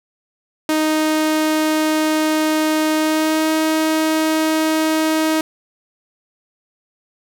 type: tone with pitch glide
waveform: sawtooth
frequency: 311.1 to 315.4 Hz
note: D#4 to D#4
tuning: 0 to +24 cents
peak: -11 dBFS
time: 0.69-5.41 s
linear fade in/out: 2 ms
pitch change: +24 cents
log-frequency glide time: 2.96-3.5 s
effects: none